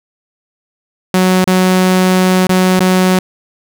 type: tone with dropouts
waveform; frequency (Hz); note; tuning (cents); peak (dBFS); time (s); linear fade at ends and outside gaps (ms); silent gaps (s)
sawtooth; 185; F#3; 0; -4; 1.14-3.19; 2; 1.442-1.474 / 2.469-2.493 / 2.793-2.805
effects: none